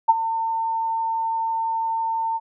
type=tone with ADSR envelope; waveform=sine; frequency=903 Hz; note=A5; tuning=45 cents sharp; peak=-8 dBFS; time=0.08-2.4 s; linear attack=16 ms; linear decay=31 ms; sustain=-13 dB; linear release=40 ms; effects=none